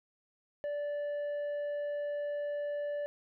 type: tone with tanh clipping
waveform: sine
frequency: 583 Hz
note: D5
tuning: 13 cents flat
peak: -34 dBFS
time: 0.64-3.06 s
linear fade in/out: 0 ms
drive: 5 dB
effects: none